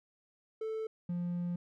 triangle tone pair in turn, 440.3 / 175.12 Hz, A4 / F3, +1 / +5 cents, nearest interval octave + major third, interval 1596 cents, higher first, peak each -32 / -30 dBFS, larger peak second, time 0.61-0.87 / 1.09-1.56 s, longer second, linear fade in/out 5 ms, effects tanh soft clip ceiling -26 dBFS

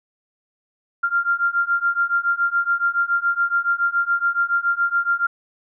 sine beating tone pair, 1388 / 1395.1 Hz, F6 / F6, -11 / -2 cents, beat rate 7.1 Hz, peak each -21 / -20 dBFS, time 1.03-5.27 s, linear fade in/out 10 ms, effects none

